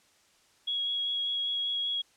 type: tone with vibrato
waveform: sine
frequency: 3322 Hz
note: G#7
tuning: in tune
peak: -28 dBFS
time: 0.67-2.02 s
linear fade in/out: 10 ms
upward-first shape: sine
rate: 5.1 Hz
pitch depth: 11 cents each way
effects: white hiss -64 dBFS RMS until 2.16 s + low-pass 8000 Hz 12 dB/octave